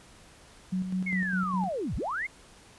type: tone with tremolo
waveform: sine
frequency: 185.5 Hz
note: F#3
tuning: 5 cents sharp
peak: -26 dBFS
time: 0.72-1.69 s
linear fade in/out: 10 ms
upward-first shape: square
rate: 4.9 Hz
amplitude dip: 50%
type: linear two-way sweep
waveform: sine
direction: down then up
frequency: 2217 to 32.79 to 2217 Hz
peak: -29 dBFS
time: 1.06-2.27 s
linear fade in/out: 10 ms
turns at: 1.96 s
effects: pink hiss -54 dBFS RMS until 2.78 s + resampled to 24000 Hz